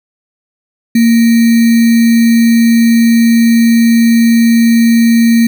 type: tone with sample-and-hold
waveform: sine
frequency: 230.8 Hz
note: A#3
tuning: 17 cents flat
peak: -4 dBFS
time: 0.95-5.47 s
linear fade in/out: 5 ms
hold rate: 2100 Hz
effects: none